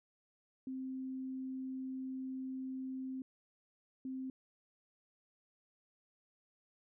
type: tone bursts at uneven times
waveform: sine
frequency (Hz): 261.6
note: C4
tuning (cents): 0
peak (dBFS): -39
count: 2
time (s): 0.67-3.22 / 4.05-4.3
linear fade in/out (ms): 2
effects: none